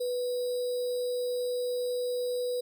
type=tone with sample-and-hold; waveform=sine; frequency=493.9 Hz; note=B4; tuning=in tune; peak=-28 dBFS; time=0-2.61 s; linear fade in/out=10 ms; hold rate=4410 Hz; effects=none